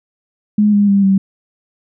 sine tone with pitch steps, 209.4 / 204 / 198.79 / 193.69 Hz, G#3 / G#3 / G3 / G3, +15 / -31 / +24 / -21 cents, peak -8 dBFS, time 0.58-1.18 s, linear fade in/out 5 ms, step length 150 ms, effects none

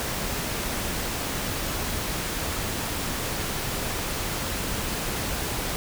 pink noise, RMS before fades -29 dBFS, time 0-5.76 s, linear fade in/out 0 ms, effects none

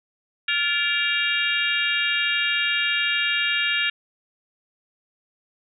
harmonic tone with a mistuned harmonic, 466.2 Hz, A#4, in tune, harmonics 3 / 4 / 5 / 6 / 7 / 8, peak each -30 / -26 / -26 / -25 / -30 / -30 dBFS, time 0.48-3.9 s, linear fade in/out 5 ms, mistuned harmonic 4, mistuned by -130 cents, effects none

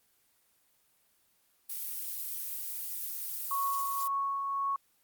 violet noise, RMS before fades -37 dBFS, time 1.69-4.08 s, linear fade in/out 10 ms
sine tone with tremolo, 1106 Hz, C#6, 4 cents flat, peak -28 dBFS, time 3.51-4.76 s, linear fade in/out 2 ms, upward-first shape triangle, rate 1.9 Hz, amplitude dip 35%
effects white hiss -70 dBFS RMS until 5.03 s + Opus 24 kbps

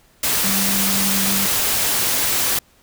sine tone in noise, 196 Hz, G3, in tune, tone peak -23 dBFS, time 0.44-1.46 s, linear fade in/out 5 ms, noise white, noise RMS -19 dBFS, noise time 0.23-2.59 s, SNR -7 dB, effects pink hiss -55 dBFS RMS until 2.82 s

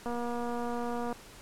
click train, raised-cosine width 1 ms, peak -23 dBFS, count 256, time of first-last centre 0.06-1.127 s, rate 239 Hz, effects pink hiss -51 dBFS RMS until 1.41 s + low-pass 12000 Hz 12 dB/octave

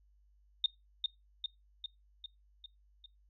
sine tone with echo, 3669 Hz, A#7, 28 cents flat, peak -25 dBFS, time 0.64-0.66 s, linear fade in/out 2 ms, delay 400 ms, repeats 6, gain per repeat -4 dB, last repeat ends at 3.06 s, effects noise-tail reverb RT60 0.2 s tail -20 dB re dry + added 50 Hz sine -64 dBFS peak until 3.29 s

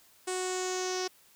sawtooth tone with low-pass filter sweep, 368.9 Hz, F#4, 5 cents flat, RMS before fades -33 dBFS, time 0.27-1.08 s, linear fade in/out 10 ms, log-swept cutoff 8400 to 5600 Hz, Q 5.2, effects white hiss -61 dBFS RMS until 1.35 s

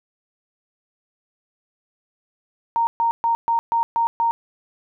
sine tone bursts, 926 Hz, A#5, 12 cents flat, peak -16 dBFS, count 7, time 2.76-4.31 s, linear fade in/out 0 ms, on 110 ms, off 130 ms, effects none

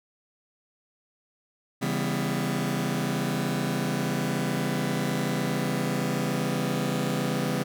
sawtooth chord, C# half-diminished seventh, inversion none, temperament just, 138.59 / 166.31 / 199.57 / 249.5 Hz, C#3 / E3 / G3 / B3, 0 / +16 / +31 / +18 cents, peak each -27 dBFS, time 1.81-7.64 s, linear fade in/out 20 ms, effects none

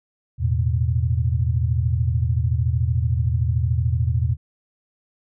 sine chord, E suspended fourth, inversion none, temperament equal, 82.41 / 110 / 123.47 Hz, E2 / A2 / B2, 0 / 0 / 0 cents, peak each -21 / -23 / -22 dBFS, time 0.38-4.37 s, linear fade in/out 50 ms, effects none

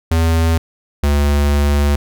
square tone pair in turn, 82 / 72.1 Hz, E2 / D2, -9 / -31 cents, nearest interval major second, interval 222 cents, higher first, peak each -12 dBFS, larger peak neither, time 0.11-0.58 / 1.03-1.96 s, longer second, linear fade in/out 5 ms, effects none

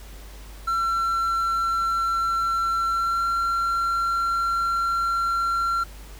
triangle tone with pitch glide, 1353 to 1367.9 Hz, E6 to F6, +45 to -36 cents, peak -19 dBFS, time 0.67-5.84 s, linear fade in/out 10 ms, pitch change +19 cents, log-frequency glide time 2.91-3.26 s, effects added 50 Hz sine -39 dBFS peak until 6.19 s + pink hiss -47 dBFS RMS until 6.19 s

